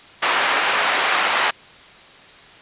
pink band-pass noise, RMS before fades -19 dBFS, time 0.22-1.51 s, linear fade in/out 10 ms, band 920 to 2800 Hz, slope 12 dB/octave, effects white hiss -44 dBFS RMS until 2.61 s + resampled to 8000 Hz

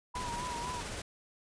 sine tone with vibrato, 970 Hz, B5, 31 cents flat, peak -37 dBFS, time 0.14-0.81 s, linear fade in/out 10 ms, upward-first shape sine, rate 4 Hz, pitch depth 56 cents each way
pink noise with tremolo, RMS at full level -39 dBFS, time 0.15-1.02 s, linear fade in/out 5 ms, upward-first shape sine, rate 17 Hz, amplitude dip 25%
effects resampled to 22050 Hz

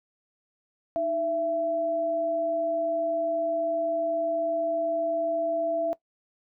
sine tone pair together, 310.6 / 668 Hz, D#4 / E5, -3 / +23 cents, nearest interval octave + minor second, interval 1326 cents, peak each -35 / -24 dBFS, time 0.96-5.93 s, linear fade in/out 0 ms, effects noise-tail reverb RT60 0.1 s tail -19 dB re dry

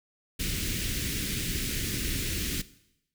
pink band-stop noise, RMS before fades -31 dBFS, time 0.39-2.62 s, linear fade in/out 10 ms, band 360 to 1900 Hz, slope 24 dB/octave, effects noise-tail reverb RT60 0.8 s tail -17 dB re dry

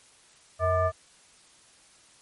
sine tone with frequency modulation, 642 Hz, E5, 46 cents flat, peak -21 dBFS, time 0.59-0.92 s, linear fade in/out 50 ms, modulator 553 Hz, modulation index 1.1, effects white hiss -57 dBFS RMS until 2.21 s + MP3 48 kbps

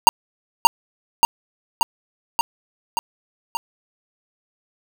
square tone with echo, 930 Hz, A#5, 4 cents flat, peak -4 dBFS, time 0.07-0.09 s, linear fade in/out 0 ms, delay 580 ms, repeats 6, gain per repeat -3 dB, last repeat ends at 3.57 s, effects none

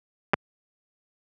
clicks, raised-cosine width 0.5 ms, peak -4 dBFS, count 2, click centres 0.335 / 0.34 s, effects high-pass 100 Hz 12 dB/octave

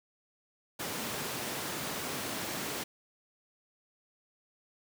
pink high-pass noise, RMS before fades -37 dBFS, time 0.79-2.84 s, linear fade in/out 10 ms, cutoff 170 Hz, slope 12 dB/octave, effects none

